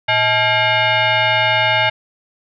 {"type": "tone with frequency modulation", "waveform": "sine", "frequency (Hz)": 635, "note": "D#5", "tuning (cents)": 35, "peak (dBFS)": -12, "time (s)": [0.08, 1.9], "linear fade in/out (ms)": 10, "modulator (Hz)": 750, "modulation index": 3.4, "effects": []}